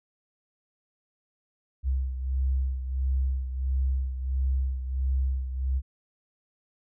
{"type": "beating tone pair", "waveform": "sine", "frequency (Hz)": [65.41, 66.91], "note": ["C2", "C2"], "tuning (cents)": [0, 39], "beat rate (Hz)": 1.5, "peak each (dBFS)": [-25, -32], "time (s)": [1.83, 5.82], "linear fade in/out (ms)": 50, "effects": []}